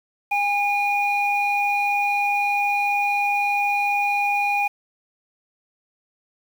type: tone pair together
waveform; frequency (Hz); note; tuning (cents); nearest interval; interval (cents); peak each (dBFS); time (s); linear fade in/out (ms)
sine; 814 / 2439; G#5 / D#7; -35 / -35; octave + perfect fifth; 1900; -20 / -21; 0.31-4.68; 10
effects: tanh soft clip ceiling -12 dBFS + 7-bit